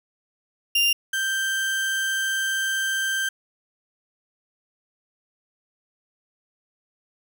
35% pulse tone pair in turn, 2794 / 1568.1 Hz, F7 / G6, 0 / 0 cents, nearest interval minor seventh, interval 1000 cents, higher first, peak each -16 / -21 dBFS, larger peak first, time 0.75-0.93 / 1.13-3.29 s, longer second, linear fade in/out 5 ms, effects none

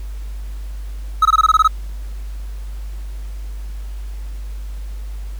triangle tone bursts, 1281 Hz, E6, 50 cents flat, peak -6 dBFS, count 9, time 1.22-1.677 s, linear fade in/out 5 ms, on 33 ms, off 20 ms, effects added 50 Hz sine -25 dBFS peak until 5.39 s + pink hiss -47 dBFS RMS until 5.39 s

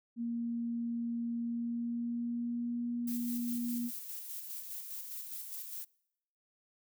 sine tone with pitch glide, 234.5 to 239 Hz, A#3 to A#3, +11 to +43 cents, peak -33 dBFS, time 0.16-3.91 s, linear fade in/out 50 ms, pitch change +32 cents, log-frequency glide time 1.41-2.87 s
violet noise with tremolo, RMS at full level -42 dBFS, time 3.07-5.85 s, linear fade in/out 10 ms, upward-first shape square, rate 4.9 Hz, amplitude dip 35%
effects noise-tail reverb RT60 0.8 s tail -25 dB re dry

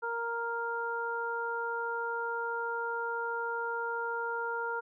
harmonic tone, 466.2 Hz, A#4, in tune, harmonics 1 / 2 / 3, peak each -37 / -36 / -35 dBFS, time 0.02-4.81 s, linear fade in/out 20 ms, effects none

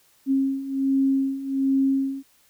sine beating tone pair, 269.3 / 270.6 Hz, C#4 / C#4, -50 / -42 cents, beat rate 1.3 Hz, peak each -25 / -21 dBFS, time 0.26-2.23 s, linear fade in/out 50 ms, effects white hiss -60 dBFS RMS until 2.49 s

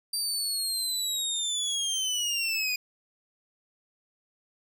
25% pulse linear sweep, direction down, 4699 to 2449 Hz, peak -23 dBFS, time 0.13-2.76 s, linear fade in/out 5 ms, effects none

